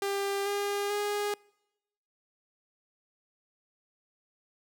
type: tone with pitch steps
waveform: sawtooth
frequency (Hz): 397.7 / 404.9 / 412.2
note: G4 / G#4 / G#4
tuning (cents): +25 / -44 / -13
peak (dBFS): -25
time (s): 0.02-1.34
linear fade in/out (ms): 2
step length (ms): 440
effects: noise-tail reverb RT60 0.9 s tail -26 dB re dry